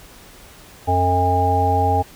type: harmonic tone with a mistuned harmonic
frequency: 90 Hz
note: F#2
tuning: 47 cents flat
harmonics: 1 / 3 / 5 / 7 / 9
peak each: -19 / -27 / -24 / -26 / -17 dBFS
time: 0.87-2.03 s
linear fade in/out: 20 ms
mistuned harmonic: 7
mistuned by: +32 cents
effects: pink hiss -44 dBFS RMS until 2.15 s